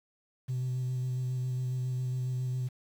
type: tone with vibrato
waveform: sine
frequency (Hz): 127.2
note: C3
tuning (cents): -48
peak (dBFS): -28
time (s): 0.48-2.69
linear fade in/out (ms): 20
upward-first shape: square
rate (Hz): 7.3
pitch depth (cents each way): 14
effects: tanh soft clip ceiling -26 dBFS + 9-bit